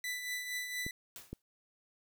sawtooth tone with tremolo, 1987 Hz, B6, 10 cents sharp, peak -31 dBFS, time 0.04-0.91 s, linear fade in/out 2 ms, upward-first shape triangle, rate 4.3 Hz, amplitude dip 55%
clicks, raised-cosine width 3 ms, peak -28 dBFS, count 2, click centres 0.865 / 1.33 s
white noise with exponential decay, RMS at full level -45 dBFS, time 1.16-1.42 s, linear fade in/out 1 ms, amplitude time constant 55 ms
effects none

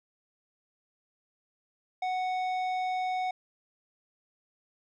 triangle tone with tanh clipping, 740 Hz, F#5, in tune, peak -30 dBFS, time 2.02-3.31 s, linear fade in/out 5 ms, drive 15 dB, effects none

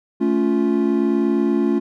triangle chord, A augmented, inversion none, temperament equal with one note detuned, 220 / 280.9 / 349.2 Hz, A3 / C#4 / E#4, 0 / +23 / 0 cents, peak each -18 dBFS, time 0.2-1.8 s, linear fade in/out 20 ms, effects none

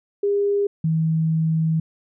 sine tone pair in turn, 404.5 / 160.53 Hz, G#4 / E3, -46 / -46 cents, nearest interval octave + major third, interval 1600 cents, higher first, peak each -17 dBFS, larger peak neither, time 0.23-0.67 / 0.84-1.8 s, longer second, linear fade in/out 5 ms, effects none

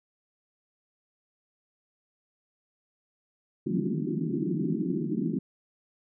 pink band-pass noise, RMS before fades -29 dBFS, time 3.66-5.39 s, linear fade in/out 5 ms, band 150 to 370 Hz, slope 96 dB/octave, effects none

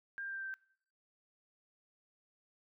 sine tone with pitch steps, 1600 / 1590.8 / 1581.6 / 1572.5 / 1563.5 / 1554.5 Hz, G6 / G6 / G6 / G6 / G6 / G6, +35 / +25 / +15 / +5 / -5 / -15 cents, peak -39 dBFS, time 0.18-0.54 s, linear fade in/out 0 ms, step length 60 ms, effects noise-tail reverb RT60 0.6 s tail -23 dB re dry

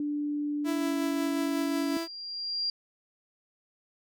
sine tone with pitch glide, 293.7 to 282.7 Hz, D4 to C#4, 0 to +34 cents, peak -28 dBFS, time 0-1.97 s, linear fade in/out 2 ms, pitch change -66 cents, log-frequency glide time 0.73-0.87 s
sawtooth tone with tremolo, 331.6 Hz, E4, 10 cents sharp, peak -26 dBFS, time 0.64-2.08 s, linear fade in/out 50 ms, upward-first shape sine, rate 5.5 Hz, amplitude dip 25%
sine tone with exponential growth, 4769 Hz, D8, 26 cents sharp, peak -26 dBFS, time 0.95-2.7 s, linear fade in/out 2 ms, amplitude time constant 380 ms
effects none

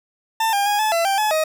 40% pulse tone with pitch steps, 894 / 804 / 824 / 863 / 672 / 785 / 854 / 628 Hz, A5 / G5 / G#5 / A5 / E5 / G5 / G#5 / D#5, +27 / +44 / -14 / -34 / +33 / +2 / +48 / +16 cents, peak -16 dBFS, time 0.4-1.44 s, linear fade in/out 5 ms, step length 130 ms, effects none

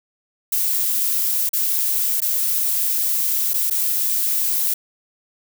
violet noise with dropouts, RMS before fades -20 dBFS, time 0.52-4.74 s, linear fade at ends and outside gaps 5 ms, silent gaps 1.492-1.532 / 2.204-2.218 / 3.535-3.54 / 3.7-3.708 s, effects none

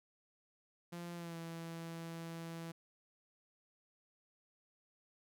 sawtooth tone with pitch glide, 172.5 to 165.95 Hz, F3 to E3, -21 to +12 cents, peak -40 dBFS, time 0.92-2.72 s, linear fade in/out 10 ms, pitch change -67 cents, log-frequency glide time 1.15-1.37 s, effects none

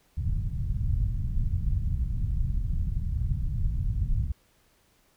pink low-pass noise, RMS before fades -27 dBFS, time 0.17-4.32 s, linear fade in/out 10 ms, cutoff 130 Hz, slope 24 dB/octave, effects pink hiss -65 dBFS RMS until 5.16 s

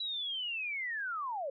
sine linear sweep, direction down, 3951 to 516 Hz, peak -34 dBFS, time 0-1.5 s, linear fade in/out 5 ms, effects none

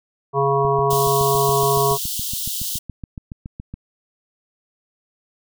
harmonic tone, 138.59 Hz, C#3, in tune, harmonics 1 / 3 / 5 / 7 / 8, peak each -23 / -19 / -23 / -22 / -23 dBFS, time 0.33-1.98 s, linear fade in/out 50 ms
click train, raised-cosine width 5 ms, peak -19 dBFS, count 23, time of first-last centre 0.65-3.74 s, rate 7.12 Hz
white high-pass noise, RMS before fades -26 dBFS, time 0.9-2.79 s, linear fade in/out 10 ms, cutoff 2900 Hz, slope 96 dB/octave
effects none

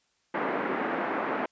pink band-pass noise, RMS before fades -30 dBFS, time 0.34-1.46 s, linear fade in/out 5 ms, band 240 to 1900 Hz, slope 24 dB/octave, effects white hiss -71 dBFS RMS until 1.51 s + resampled to 16000 Hz

